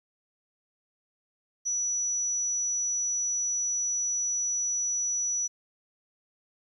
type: tone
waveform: sine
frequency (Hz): 5900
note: F#8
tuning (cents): -6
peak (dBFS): -26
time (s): 1.65-5.48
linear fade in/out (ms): 20
effects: 11-bit